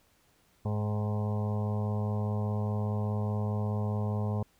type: harmonic tone with a mistuned harmonic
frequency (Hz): 104.9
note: G#2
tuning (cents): +18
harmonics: 1 / 2 / 4 / 5 / 6 / 7 / 8 / 9 / 10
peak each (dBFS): -29 / -35 / -41 / -43 / -45 / -46 / -47 / -48 / -49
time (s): 0.65-4.43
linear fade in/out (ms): 5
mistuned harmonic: 7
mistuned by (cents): +38
effects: pink hiss -67 dBFS RMS until 4.59 s